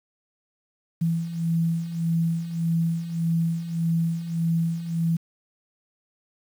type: beating tone pair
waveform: sine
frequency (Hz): 164.81 / 166.51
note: E3 / E3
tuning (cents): 0 / +18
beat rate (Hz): 1.7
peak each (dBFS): -28 / -23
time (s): 1.01-5.17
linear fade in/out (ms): 10
effects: 8-bit